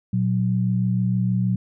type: tone pair together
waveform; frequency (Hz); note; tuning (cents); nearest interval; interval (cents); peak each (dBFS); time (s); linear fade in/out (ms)
sine; 118.59 / 185; A#2 / F#3; +30 / 0; minor sixth; 770; -21; 0.13-1.56; 5
effects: none